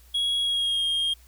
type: tone with pitch glide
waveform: triangle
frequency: 3322 to 3231 Hz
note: G#7 to G#7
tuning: 0 to -48 cents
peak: -21 dBFS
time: 0.14-1.14 s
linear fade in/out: 10 ms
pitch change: -48 cents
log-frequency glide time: 0.41-0.85 s
effects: added 60 Hz sine -51 dBFS peak until 1.27 s + white hiss -58 dBFS RMS until 1.27 s